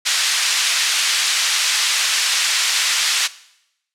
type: band-pass noise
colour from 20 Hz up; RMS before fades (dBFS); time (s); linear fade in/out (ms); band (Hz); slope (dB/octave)
white; -18; 0.05-3.28; 20; 1700 to 5900; 12
effects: noise-tail reverb RT60 0.8 s tail -18 dB re dry + low-pass 11000 Hz 12 dB/octave